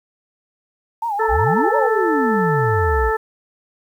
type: tone with vibrato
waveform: sine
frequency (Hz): 867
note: A5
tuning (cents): -26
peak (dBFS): -19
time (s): 1.02-1.87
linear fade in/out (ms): 5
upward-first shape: sine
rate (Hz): 5.7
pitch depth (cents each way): 140
type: harmonic tone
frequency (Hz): 440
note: A4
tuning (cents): 0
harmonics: 1 / 2 / 3 / 4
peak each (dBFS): -19 / -22 / -24 / -25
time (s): 1.19-3.17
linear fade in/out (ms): 10
type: exponential two-way sweep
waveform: sine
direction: up then down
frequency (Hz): 49.2 to 587.3 to 53.2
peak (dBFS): -18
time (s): 1.28-3.12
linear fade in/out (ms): 50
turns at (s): 1.76
effects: 8-bit